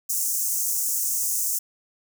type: high-pass noise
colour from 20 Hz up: pink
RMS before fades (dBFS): -25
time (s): 0.09-1.59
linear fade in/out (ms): 10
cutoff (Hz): 6100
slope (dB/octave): 48
effects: none